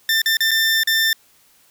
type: tone with dropouts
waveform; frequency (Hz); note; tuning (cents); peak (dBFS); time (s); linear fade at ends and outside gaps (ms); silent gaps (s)
20% pulse; 1790; A6; +29; -10; 0.09-1.13; 2; 0.218-0.259 / 0.37-0.405 / 0.509-0.514 / 0.834-0.873
effects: white hiss -55 dBFS RMS until 1.7 s